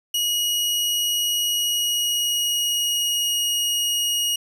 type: tone with pitch glide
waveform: sawtooth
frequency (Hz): 2900 to 2880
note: F#7 to F#7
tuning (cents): -35 to -47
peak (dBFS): -17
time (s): 0.14-4.36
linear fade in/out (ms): 5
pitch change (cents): -12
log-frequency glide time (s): 1.5-3.36
effects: none